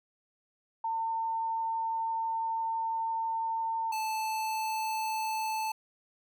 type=tone pair in turn; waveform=sine / square; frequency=903 / 876.3 Hz; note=A5 / A5; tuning=+45 / -7 cents; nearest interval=minor second; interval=52 cents; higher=first; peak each=-29 / -31 dBFS; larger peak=first; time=0.84-3.92 / 3.92-5.72 s; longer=first; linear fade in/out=5 ms; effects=none